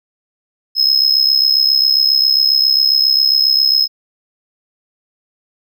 triangle tone with amplitude modulation, 5150 Hz, E8, 41 cents flat, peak -5 dBFS, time 0.75-3.88 s, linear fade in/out 50 ms, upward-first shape sine, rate 67.4 Hz, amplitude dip 75%, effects none

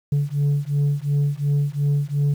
sine beating tone pair, 142.4 / 145.2 Hz, C#3 / D3, +47 / -19 cents, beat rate 2.8 Hz, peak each -19 dBFS, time 0.12-2.34 s, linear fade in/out 5 ms, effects tanh soft clip ceiling -15 dBFS + 8-bit

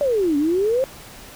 sine exponential two-way sweep, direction down then up, 596 to 280 to 545 Hz, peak -16 dBFS, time 0.01-0.84 s, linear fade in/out 0 ms, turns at 0.37 s, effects pink hiss -41 dBFS RMS until 1.35 s

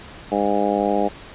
harmonic tone, 102.1 Hz, G#2, 29 cents flat, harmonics 2 / 3 / 4 / 5 / 6 / 7 / 8, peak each -25 / -25 / -25 / -25 / -25 / -25 / -25 dBFS, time 0.31-1.09 s, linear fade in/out 20 ms, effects pink hiss -40 dBFS RMS until 1.34 s + resampled to 8000 Hz

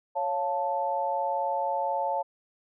sine chord, Db augmented, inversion none, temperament equal, 554.4 / 698.5 / 880 Hz, Db5 / F5 / A5, 0 / 0 / 0 cents, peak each -31 / -32 / -28 dBFS, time 0.15-2.23 s, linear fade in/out 20 ms, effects none

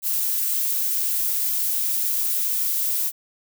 violet noise, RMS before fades -23 dBFS, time 0.02-3.12 s, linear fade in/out 50 ms, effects none

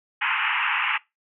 white band-pass noise, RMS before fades -24 dBFS, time 0.21-0.98 s, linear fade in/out 10 ms, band 840 to 2900 Hz, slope 96 dB/octave, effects noise-tail reverb RT60 0.2 s tail -21 dB re dry

